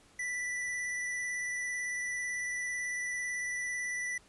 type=tone with vibrato; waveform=square; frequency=1975.5 Hz; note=B6; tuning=in tune; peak=-34 dBFS; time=0.19-4.18 s; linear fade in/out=5 ms; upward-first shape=sine; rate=18 Hz; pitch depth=14 cents each way; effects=pink hiss -62 dBFS RMS until 4.28 s + resampled to 24000 Hz